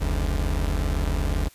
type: tone pair together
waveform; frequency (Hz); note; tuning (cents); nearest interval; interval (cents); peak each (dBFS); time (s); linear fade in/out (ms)
40% pulse; 45.54 / 73.42; F#1 / D2; -27 / 0; minor sixth; 827; -23 / -25; 0-1.49; 20
effects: white hiss -53 dBFS RMS until 1.54 s + resampled to 32000 Hz